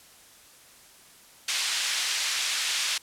pink band-pass noise, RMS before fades -28 dBFS, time 1.48-2.98 s, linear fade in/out 5 ms, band 2500 to 7100 Hz, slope 12 dB/octave, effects white hiss -53 dBFS RMS until 3.02 s + low-pass 12000 Hz 12 dB/octave

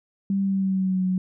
sine tone with pitch glide, 196.1 to 185.09 Hz, G3 to F#3, +1 to +1 cents, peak -20 dBFS, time 0.3-1.18 s, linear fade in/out 2 ms, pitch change -100 cents, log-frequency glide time 0.41-1.04 s, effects none

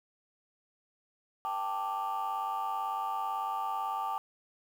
sine chord, G suspended second, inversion none, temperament just, 784 / 882 / 1176 Hz, G5 / A5 / D6, 0 / +4 / +2 cents, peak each -34 dBFS, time 1.45-4.18 s, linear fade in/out 0 ms, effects tanh soft clip ceiling -27 dBFS + 9-bit

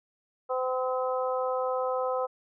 harmonic tone, 256.4 Hz, C4, 35 cents flat, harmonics 2 / 3 / 4 / 5, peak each -28 / -34 / -35 / -35 dBFS, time 0.49-2.27 s, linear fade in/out 20 ms, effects none

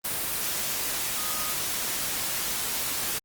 sine tone in noise, 1244.5 Hz, D#6, in tune, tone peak -38 dBFS, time 1.17-1.53 s, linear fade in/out 10 ms, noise white, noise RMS -29 dBFS, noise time 0.04-3.19 s, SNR -12 dB, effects Opus 32 kbps

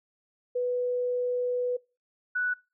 sine tone pair in turn, 493.9 / 1480 Hz, B4 / F#6, 0 / 0 cents, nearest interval octave + perfect fifth, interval 1900 cents, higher second, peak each -25 dBFS, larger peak neither, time 0.55-1.77 / 2.35-2.54 s, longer first, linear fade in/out 10 ms, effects noise-tail reverb RT60 0.3 s tail -24 dB re dry

